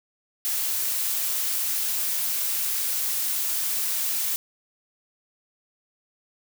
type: noise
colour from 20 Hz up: blue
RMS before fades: -26 dBFS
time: 0.45-4.36 s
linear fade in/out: 0 ms
effects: none